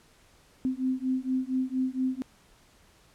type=beating tone pair; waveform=sine; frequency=256.9 / 261.2 Hz; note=C4 / C4; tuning=-32 / -3 cents; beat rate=4.3 Hz; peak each=-29 / -29 dBFS; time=0.65-2.22 s; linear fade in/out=0 ms; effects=pink hiss -60 dBFS RMS until 3.14 s + low-pass 11000 Hz 12 dB/octave